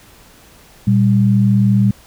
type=tone pair together; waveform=sine; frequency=117.5 / 197.61 Hz; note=A#2 / G3; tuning=+14 / +14 cents; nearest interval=major sixth; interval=900 cents; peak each=-12 dBFS; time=0.87-1.91 s; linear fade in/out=5 ms; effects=pink hiss -45 dBFS RMS until 2.06 s